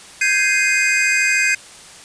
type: chord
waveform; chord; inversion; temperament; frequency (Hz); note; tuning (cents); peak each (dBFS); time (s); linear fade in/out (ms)
square; Ab major seventh; third; equal; 1568 / 1661.2 / 2093 / 2489; G6 / Ab6 / C7 / Eb7; 0 / 0 / 0 / 0; -22 / -24 / -20 / -18; 0.21-1.55; 5
effects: white hiss -40 dBFS RMS until 2.04 s + resampled to 22050 Hz